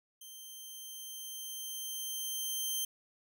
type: tone with level ramp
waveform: 10% pulse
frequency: 3136 Hz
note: G7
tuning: in tune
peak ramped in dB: -40 to -24 dBFS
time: 0.21-2.85 s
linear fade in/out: 5 ms
effects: none